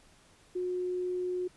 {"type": "tone", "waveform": "sine", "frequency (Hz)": 362.2, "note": "F#4", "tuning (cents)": -37, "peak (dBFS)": -30, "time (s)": [0.55, 1.48], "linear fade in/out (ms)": 10, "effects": ["pink hiss -61 dBFS RMS until 1.56 s", "resampled to 24000 Hz"]}